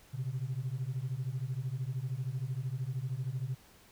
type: beating tone pair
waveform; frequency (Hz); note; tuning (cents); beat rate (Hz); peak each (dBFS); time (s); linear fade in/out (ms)
sine; 123.1 / 136.1; B2 / C#3; -5 / -31; 13; -35 / -35; 0.13-3.56; 20
effects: tanh soft clip ceiling -28 dBFS + pink hiss -60 dBFS RMS until 3.91 s